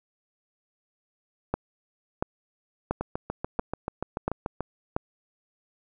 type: two click trains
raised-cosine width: 1 ms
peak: -11 / -15 dBFS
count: 6 / 12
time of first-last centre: 1.54-4.965 / 3.01-4.607 s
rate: 1.46 / 6.89 Hz
effects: none